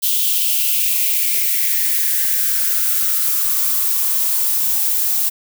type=noise with high-pass filter sweep; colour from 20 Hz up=violet; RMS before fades=-17 dBFS; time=0.02-5.3 s; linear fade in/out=20 ms; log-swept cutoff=3300 to 680 Hz; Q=4.7; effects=none